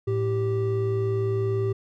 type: tone pair together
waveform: triangle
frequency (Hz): 110.29 / 390.2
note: A2 / G4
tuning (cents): +5 / -8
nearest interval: octave + minor seventh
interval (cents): 2187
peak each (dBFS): -23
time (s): 0.07-1.73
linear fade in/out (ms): 10
effects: none